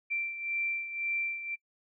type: beating tone pair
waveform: sine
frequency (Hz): 2351 / 2352.9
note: D7 / D7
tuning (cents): +1 / +3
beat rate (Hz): 1.9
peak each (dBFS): -32 / -38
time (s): 0.1-1.56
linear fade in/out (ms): 20
effects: noise-tail reverb RT60 0.1 s tail -26 dB re dry